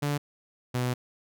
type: tone pair in turn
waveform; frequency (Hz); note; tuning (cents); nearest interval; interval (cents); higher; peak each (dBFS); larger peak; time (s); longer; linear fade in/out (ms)
sawtooth; 145.1 / 124.56; D3 / B2; -21 / +15; minor third; 264; first; -22; neither; 0.02-0.18 / 0.74-0.94; second; 10
effects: none